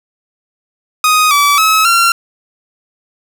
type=tone with pitch steps; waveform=sawtooth; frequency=1248 / 1151 / 1287 / 1371 Hz; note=D#6 / D6 / E6 / F6; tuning=+5 / -35 / -42 / -32 cents; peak=-4 dBFS; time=1.04-2.12 s; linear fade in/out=2 ms; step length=270 ms; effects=none